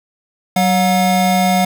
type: tone pair together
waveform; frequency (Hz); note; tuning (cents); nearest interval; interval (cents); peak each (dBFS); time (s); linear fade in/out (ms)
square; 188.28 / 721; F#3 / F#5; +30 / -45; octave + major seventh; 2325; -15; 0.56-1.65; 5
effects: none